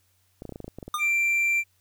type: clicks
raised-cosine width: 2 ms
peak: -24 dBFS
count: 11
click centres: 0.421 / 0.453 / 0.493 / 0.523 / 0.559 / 0.603 / 0.644 / 0.68 / 0.786 / 0.828 / 0.88 s
type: tone with exponential decay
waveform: square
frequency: 1214 Hz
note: D#6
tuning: 43 cents flat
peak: -23 dBFS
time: 0.94-1.13 s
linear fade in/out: 2 ms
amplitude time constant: 40 ms
type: tone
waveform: triangle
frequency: 2357 Hz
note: D7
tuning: 6 cents sharp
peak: -19 dBFS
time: 0.98-1.64 s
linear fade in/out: 50 ms
effects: added 92 Hz sine -68 dBFS peak until 1.8 s + white hiss -68 dBFS RMS until 1.8 s